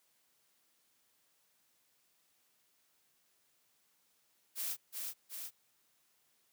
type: noise with echo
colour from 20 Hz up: blue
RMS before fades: -38 dBFS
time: 4.55-4.77 s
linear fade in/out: 50 ms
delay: 370 ms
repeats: 2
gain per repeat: -3 dB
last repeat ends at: 5.51 s
effects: white hiss -74 dBFS RMS until 6.52 s + high-pass 100 Hz 12 dB/octave